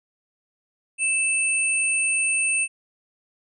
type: tone pair together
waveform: sine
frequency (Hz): 2637 / 8888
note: E7 / C#9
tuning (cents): 0 / +4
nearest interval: octave + major sixth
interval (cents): 2104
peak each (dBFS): -21 / -24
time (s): 0.98-2.68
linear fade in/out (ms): 50
effects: none